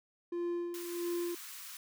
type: tone with tremolo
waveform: triangle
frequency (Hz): 346.7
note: F4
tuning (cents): -13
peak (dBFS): -30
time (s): 0.32-1.35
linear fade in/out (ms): 5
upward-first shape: sine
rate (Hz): 1.5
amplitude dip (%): 60
type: high-pass noise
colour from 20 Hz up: white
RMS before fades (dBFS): -47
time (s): 0.74-1.77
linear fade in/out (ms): 2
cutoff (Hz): 1000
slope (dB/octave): 48
effects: none